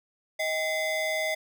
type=ring-modulated tone; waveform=square; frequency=710 Hz; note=F5; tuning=28 cents sharp; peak=-24 dBFS; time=0.39-1.35 s; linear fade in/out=10 ms; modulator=1340 Hz; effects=none